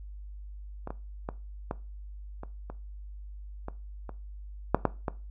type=clicks; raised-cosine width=1 ms; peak=-22 / -22 / -19 / -17 / -25 / -25 / -22 / -25 / -6 / -8 / -15 dBFS; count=11; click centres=0.874 / 0.905 / 1.289 / 1.711 / 2.434 / 2.7 / 3.684 / 4.093 / 4.746 / 4.853 / 5.082 s; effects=noise-tail reverb RT60 0.3 s tail -18 dB re dry + added 50 Hz sine -40 dBFS peak until 5.3 s